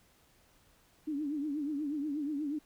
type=tone with vibrato; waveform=sine; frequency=293.7 Hz; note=D4; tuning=in tune; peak=-32 dBFS; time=1.07-2.59 s; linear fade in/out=10 ms; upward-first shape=triangle; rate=8.3 Hz; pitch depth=130 cents each way; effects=pink hiss -66 dBFS RMS until 2.65 s